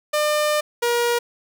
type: tone pair in turn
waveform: sawtooth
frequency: 600 / 476.2 Hz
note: D5 / A#4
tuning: +37 / +37 cents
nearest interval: major third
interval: 400 cents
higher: first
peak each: -14 dBFS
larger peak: neither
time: 0.13-0.61 / 0.82-1.19 s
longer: first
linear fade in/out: 10 ms
effects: none